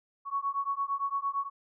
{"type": "beating tone pair", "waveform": "sine", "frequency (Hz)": [1108.7, 1117.5], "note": ["C#6", "C#6"], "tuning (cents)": [0, 14], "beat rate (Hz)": 8.8, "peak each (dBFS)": [-32, -32], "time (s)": [0.25, 1.5], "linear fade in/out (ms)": 50, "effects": []}